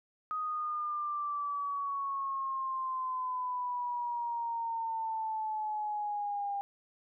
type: exponential sweep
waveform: sine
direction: down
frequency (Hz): 1254 to 800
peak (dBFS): -32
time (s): 0.31-6.61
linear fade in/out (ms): 0
effects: none